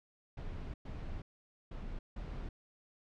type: noise bursts at uneven times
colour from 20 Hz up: brown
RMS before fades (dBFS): -42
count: 4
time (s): 0.37-0.74 / 0.85-1.22 / 1.71-1.99 / 2.16-2.49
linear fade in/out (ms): 5
effects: low-pass 4000 Hz 12 dB/octave